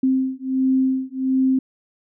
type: beating tone pair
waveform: sine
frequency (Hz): 261.6 / 263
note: C4 / C4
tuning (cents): 0 / +9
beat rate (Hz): 1.4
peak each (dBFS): -20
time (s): 0.03-1.59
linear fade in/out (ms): 5
effects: none